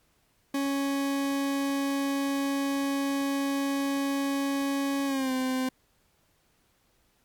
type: tone with pitch glide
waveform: 40% pulse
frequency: 277.2 to 258.6 Hz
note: C#4 to C4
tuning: 0 to -20 cents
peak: -25 dBFS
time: 0.54-5.69 s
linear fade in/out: 5 ms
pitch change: -120 cents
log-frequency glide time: 5.06-5.32 s
effects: pink hiss -68 dBFS RMS until 7.24 s + MP3 96 kbps